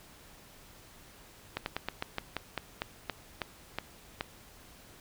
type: slowing click train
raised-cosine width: 0.3 ms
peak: -16 dBFS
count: 13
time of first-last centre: 1.57-4.209 s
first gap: 91 ms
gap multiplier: 1.15
effects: pink hiss -55 dBFS RMS until 5 s